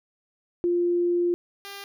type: tone pair in turn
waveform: sine / 5% pulse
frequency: 349.2 / 399 Hz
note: F4 / G4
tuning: 0 / +31 cents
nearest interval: major second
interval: 231 cents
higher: second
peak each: -20 / -26 dBFS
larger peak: first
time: 0.64-1.34 / 1.65-1.84 s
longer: first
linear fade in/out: 0 ms
effects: none